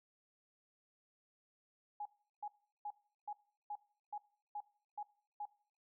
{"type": "tone bursts", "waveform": "sine", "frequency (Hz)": 830.6, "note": "G#5", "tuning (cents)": 0, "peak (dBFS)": -40, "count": 9, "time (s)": [2, 5.455], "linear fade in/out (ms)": 5, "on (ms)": 55, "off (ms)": 370, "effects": ["noise-tail reverb RT60 0.5 s tail -21 dB re dry"]}